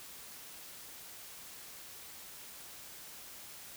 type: silence
effects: white hiss -50 dBFS RMS until 3.76 s